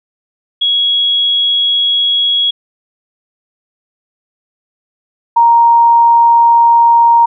sine tone pair in turn, 3328 / 933.9 Hz, G#7 / A#5, +3 / +3 cents, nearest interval octave + minor seventh, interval 2200 cents, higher first, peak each -9 / -4 dBFS, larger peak second, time 0.61-2.51 / 5.36-7.26 s, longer neither, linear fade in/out 10 ms, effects none

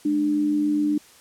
sine tone pair together, 210.3 / 297.9 Hz, G#3 / D4, +22 / +25 cents, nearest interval tritone, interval 603 cents, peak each -30 / -19 dBFS, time 0.05-0.98 s, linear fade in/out 5 ms, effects white hiss -51 dBFS RMS until 1.2 s + low-pass 11000 Hz 12 dB/octave

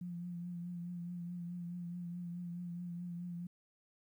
sine tone with vibrato, 174.61 Hz, F3, in tune, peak -40 dBFS, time 0.01-3.47 s, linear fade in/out 5 ms, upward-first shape triangle, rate 4.7 Hz, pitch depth 37 cents each way, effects 12-bit

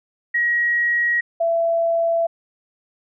sine tone pair in turn, 1900 / 669.2 Hz, A#6 / E5, +33 / +26 cents, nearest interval octave + tritone, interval 1807 cents, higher first, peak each -16 dBFS, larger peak neither, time 0.34-1.21 / 1.4-2.27 s, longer neither, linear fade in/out 10 ms, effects none

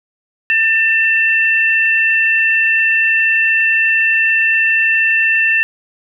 sine tone pair together, 1791.4 / 2684 Hz, A6 / E7, +31 / +31 cents, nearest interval perfect fifth, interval 700 cents, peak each -13 dBFS, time 0.5-5.63 s, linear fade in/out 0 ms, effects none

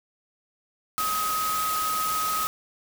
sine tone in noise, 1264 Hz, D#6, 27 cents sharp, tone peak -25 dBFS, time 0.98-2.47 s, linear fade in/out 0 ms, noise white, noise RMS -31 dBFS, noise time 0.98-2.47 s, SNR +3 dB, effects none

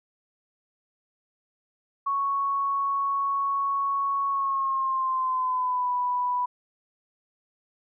sine tone with pitch glide, 1108.7 to 987.7 Hz, C#6 to B5, 0 to 0 cents, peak -23 dBFS, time 2.06-6.46 s, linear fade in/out 10 ms, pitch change -200 cents, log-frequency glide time 4.29-5.91 s, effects none

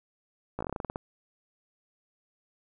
slowing click train, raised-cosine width 1 ms, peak -19 dBFS, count 12, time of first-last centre 0.59-0.959 s, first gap 16 ms, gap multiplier 1.14, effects none

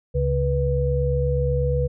sine tone cluster, 69.6 / 137.9 / 491.4 Hz, C#2 / C#3 / B4, +8 / -9 / -9 cents, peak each -23 dBFS, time 0.14-1.88 s, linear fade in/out 20 ms, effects none

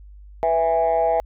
sine chord, E major, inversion second, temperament equal with one note detuned, 493.9 / 659.3 / 820.6 Hz, B4 / E5 / G#5, 0 / 0 / -21 cents, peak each -22 / -18 / -20 dBFS, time 0.43-1.2 s, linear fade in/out 0 ms, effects tanh soft clip ceiling -11 dBFS + added 50 Hz sine -40 dBFS peak until 1.25 s

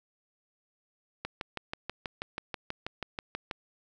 click train, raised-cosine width 0.3 ms, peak -18 dBFS, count 15, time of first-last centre 1.25-3.512 s, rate 6.19 Hz, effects none

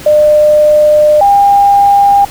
sine tone pair in turn, 602 / 803.6 Hz, D5 / G5, +43 / +43 cents, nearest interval perfect fourth, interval 500 cents, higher second, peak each -3 dBFS, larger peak neither, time 0.06-1.21 / 1.21-2.25 s, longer first, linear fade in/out 5 ms, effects pink hiss -29 dBFS RMS until 2.3 s

